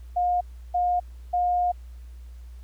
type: tone bursts at uneven times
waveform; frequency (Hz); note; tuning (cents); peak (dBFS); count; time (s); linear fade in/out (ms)
sine; 713; F5; +36; -20; 3; 0.16-0.41 / 0.74-1 / 1.33-1.72; 10
effects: added 60 Hz sine -39 dBFS peak until 2.63 s + pink hiss -62 dBFS RMS until 2.63 s